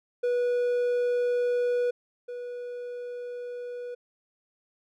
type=tone pair in turn; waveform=triangle; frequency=488 / 488 Hz; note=B4 / B4; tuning=-21 / -21 cents; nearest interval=unison; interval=0 cents; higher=neither; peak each=-21 / -32 dBFS; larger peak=first; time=0.23-1.91 / 2.28-3.95 s; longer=first; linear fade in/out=10 ms; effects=none